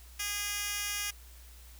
10% pulse tone with high-pass filter, 410 Hz, G#4, 22 cents flat, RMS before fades -35 dBFS, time 0.19-1.11 s, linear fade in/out 10 ms, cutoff 3100 Hz, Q 0.75, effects added 60 Hz sine -50 dBFS peak until 1.79 s + white hiss -57 dBFS RMS until 1.79 s

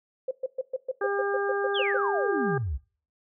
sine tone bursts, 520 Hz, C5, 11 cents flat, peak -25 dBFS, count 12, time 0.28-1.972 s, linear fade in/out 5 ms, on 31 ms, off 120 ms
harmonic tone, 401.3 Hz, G4, 41 cents sharp, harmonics 1 / 2 / 3 / 4, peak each -27 / -34 / -35 / -33 dBFS, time 1.01-2.58 s, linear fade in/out 5 ms
sine exponential sweep, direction down, 3600 to 60 Hz, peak -27 dBFS, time 1.74-2.78 s, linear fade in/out 20 ms
effects noise-tail reverb RT60 0.4 s tail -21 dB re dry

